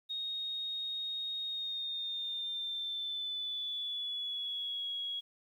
sine tone with pitch glide, 3729 to 3322 Hz, A#7 to G#7, 0 to 0 cents, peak -35 dBFS, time 0.09-5.21 s, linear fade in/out 20 ms, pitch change -200 cents, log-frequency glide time 1.46-4.88 s, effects 11-bit

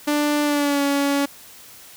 sawtooth tone with pitch glide, 295 to 281.7 Hz, D4 to C#4, +8 to +28 cents, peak -14 dBFS, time 0.07-1.26 s, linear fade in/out 10 ms, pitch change -80 cents, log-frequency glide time 0.43-0.82 s, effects white hiss -44 dBFS RMS until 1.96 s

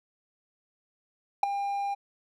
triangle tone with ADSR envelope, 801 Hz, G5, 37 cents sharp, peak -13 dBFS, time 1.43-1.95 s, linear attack 4 ms, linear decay 8 ms, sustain -13 dB, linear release 17 ms, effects none

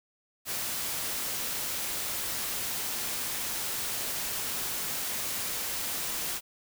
white noise, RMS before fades -33 dBFS, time 0.45-6.41 s, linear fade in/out 50 ms, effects none

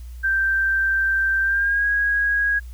sine tone with pitch glide, 1568 to 1647.9 Hz, G6 to G#6, 0 to -14 cents, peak -17 dBFS, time 0.23-2.6 s, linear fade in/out 20 ms, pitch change +86 cents, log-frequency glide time 1.42-1.86 s, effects added 60 Hz sine -33 dBFS peak until 2.73 s + white hiss -55 dBFS RMS until 2.73 s

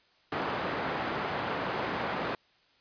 white band-pass noise, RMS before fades -33 dBFS, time 0.32-2.35 s, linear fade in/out 2 ms, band 110 to 1300 Hz, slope 12 dB/octave, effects white hiss -65 dBFS RMS until 2.8 s + resampled to 11025 Hz

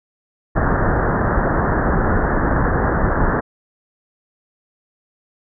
pink low-pass noise, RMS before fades -17 dBFS, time 0.55-3.41 s, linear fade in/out 20 ms, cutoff 1800 Hz, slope 96 dB/octave, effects none

